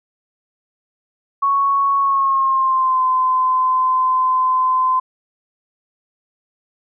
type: tone with pitch glide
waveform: sine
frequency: 1108.7 to 1028.5 Hz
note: C#6 to C6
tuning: 0 to -30 cents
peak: -13 dBFS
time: 1.42-5 s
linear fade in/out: 10 ms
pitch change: -130 cents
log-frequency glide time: 1.99-3.03 s
effects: none